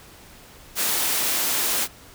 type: high-pass noise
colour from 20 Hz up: white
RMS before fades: -23 dBFS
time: 0.75-1.88 s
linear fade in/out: 50 ms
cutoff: 210 Hz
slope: 24 dB/octave
effects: pink hiss -47 dBFS RMS until 2.14 s